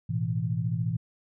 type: chord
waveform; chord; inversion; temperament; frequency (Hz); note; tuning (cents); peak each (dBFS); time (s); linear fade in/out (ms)
sine; A suspended second; none; equal with one note detuned; 109.56 / 123.47 / 164.81; A2 / B2 / E3; -7 / 0 / 0; -30; 0.09-0.97; 10
effects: none